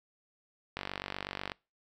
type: click train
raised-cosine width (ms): 0.3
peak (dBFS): -19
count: 37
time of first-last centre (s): 0.77-1.518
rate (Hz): 48.1
effects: noise-tail reverb RT60 0.3 s tail -26 dB re dry